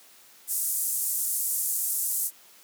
white band-pass noise, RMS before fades -28 dBFS, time 0.47-2.31 s, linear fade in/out 50 ms, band 7800 to 14000 Hz, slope 24 dB/octave, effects white hiss -54 dBFS RMS until 2.63 s + high-pass 200 Hz 12 dB/octave

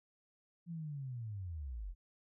sine linear sweep, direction down, 173.9 to 39 Hz, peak -40 dBFS, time 0.66-1.95 s, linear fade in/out 50 ms, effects none

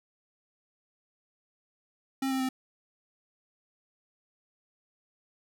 square tone with pitch steps, 267.7 / 263.9 / 260.1 Hz, C4 / C4 / C4, +40 / +15 / -10 cents, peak -28 dBFS, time 2.22-2.49 s, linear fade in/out 5 ms, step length 90 ms, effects none

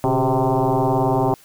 sine tone with frequency modulation, 252.8 Hz, B3, 41 cents sharp, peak -15 dBFS, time 0.04-1.34 s, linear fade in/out 0 ms, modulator 131 Hz, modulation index 5.4, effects white hiss -50 dBFS RMS until 1.44 s

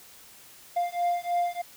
triangle beating tone pair, 698.5 / 701.7 Hz, F5 / F5, 0 / +8 cents, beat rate 3.2 Hz, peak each -26 dBFS, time 0.76-1.62 s, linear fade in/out 10 ms, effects white hiss -51 dBFS RMS until 1.76 s

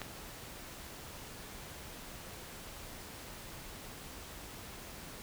click, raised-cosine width 0.3 ms, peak -23 dBFS, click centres 0.017 s, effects pink hiss -48 dBFS RMS until 5.22 s

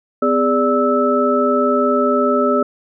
sine tone cluster, 252.4 / 409.6 / 585 / 1309 Hz, B3 / G#4 / D5 / E6, +38 / -24 / -7 / -13 cents, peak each -18 dBFS, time 0.22-2.63 s, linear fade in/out 5 ms, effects none

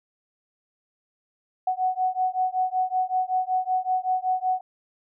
sine beating tone pair, 740 / 745.3 Hz, F#5 / F#5, 0 / +12 cents, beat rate 5.3 Hz, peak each -25 dBFS, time 1.67-4.61 s, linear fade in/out 5 ms, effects none

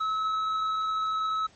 sine tone with hard clipping, 1293 Hz, E6, 34 cents flat, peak -27 dBFS, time 0-1.47 s, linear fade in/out 10 ms, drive 5 dB, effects pink hiss -58 dBFS RMS until 1.55 s + MP3 32 kbps

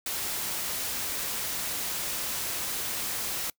white noise, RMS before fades -32 dBFS, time 0.06-3.5 s, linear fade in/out 2 ms, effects noise-tail reverb RT60 0.1 s tail -24 dB re dry

